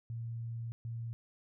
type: tone bursts at uneven times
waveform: sine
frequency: 115.7 Hz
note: A#2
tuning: 13 cents flat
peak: -37 dBFS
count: 2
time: 0.1-0.72 / 0.85-1.13 s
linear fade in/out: 0 ms
effects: none